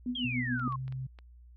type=tone with tremolo; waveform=sine; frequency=247.1 Hz; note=B3; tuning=1 cent sharp; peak=-28 dBFS; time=0.06-0.68 s; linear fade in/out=2 ms; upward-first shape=triangle; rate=6.9 Hz; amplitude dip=100%
type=exponential sweep; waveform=sine; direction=down; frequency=3322 to 1046.5 Hz; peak=-33 dBFS; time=0.15-0.76 s; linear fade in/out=5 ms
type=tone with pitch glide; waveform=sine; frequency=123.47 to 130.81 Hz; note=B2 to C3; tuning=0 to 0 cents; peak=-34 dBFS; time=0.24-1.07 s; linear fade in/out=10 ms; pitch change=+100 cents; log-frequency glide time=0.56-0.72 s
type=clicks; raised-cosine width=0.3 ms; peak=-36 dBFS; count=5; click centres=0.596 / 0.724 / 0.88 / 0.924 / 1.188 s
effects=added 60 Hz sine -51 dBFS peak until 1.56 s